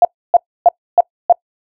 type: tone bursts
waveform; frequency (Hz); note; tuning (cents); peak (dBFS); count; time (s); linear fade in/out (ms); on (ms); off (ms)
sine; 698; F5; -1; -3; 5; 0.02-1.325; 2; 29; 290
effects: noise-tail reverb RT60 0.1 s tail -25 dB re dry